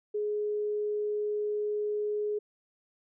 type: tone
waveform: sine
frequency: 418.9 Hz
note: G#4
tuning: 15 cents sharp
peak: -28 dBFS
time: 0.14-2.39 s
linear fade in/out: 10 ms
effects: none